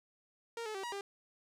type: tone with pitch steps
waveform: sawtooth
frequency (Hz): 463.9 / 431 / 387.1 / 957 / 398.8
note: A#4 / A4 / G4 / A#5 / G4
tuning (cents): -8 / -36 / -22 / +45 / +30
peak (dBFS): -35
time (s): 0.57-1.01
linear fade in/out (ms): 2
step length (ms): 88
effects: low-pass 9000 Hz 12 dB/octave + 12-bit